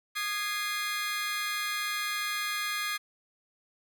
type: chord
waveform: 25% pulse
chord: Ab major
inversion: second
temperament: equal with one note detuned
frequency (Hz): 1228.8 / 1661.2 / 2093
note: Eb6 / Ab6 / C7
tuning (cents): -22 / 0 / 0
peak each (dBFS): -31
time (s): 0.15-2.98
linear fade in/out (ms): 20
effects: none